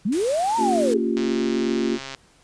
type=linear two-way sweep; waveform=sine; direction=up then down; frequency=174.61 to 932 to 386.3 Hz; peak=-19 dBFS; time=0.05-0.98 s; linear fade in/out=10 ms; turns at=0.57 s
type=noise; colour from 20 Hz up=white; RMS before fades=-34 dBFS; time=0.12-0.94 s; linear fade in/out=5 ms
type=chord; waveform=sine; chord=G half-diminished seventh; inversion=first; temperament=equal with one note detuned; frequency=229.1 / 277.2 / 349.2 / 392 Hz; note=Bb3 / Db4 / F4 / G4; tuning=-30 / 0 / 0 / 0 cents; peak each=-24 / -27 / -24 / -28 dBFS; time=0.57-1.99 s; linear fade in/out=50 ms
type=click train; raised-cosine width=0.2 ms; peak=-16 dBFS; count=133; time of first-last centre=1.17-2.148 s; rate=135 Hz
effects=pink hiss -56 dBFS RMS until 2.43 s + resampled to 22050 Hz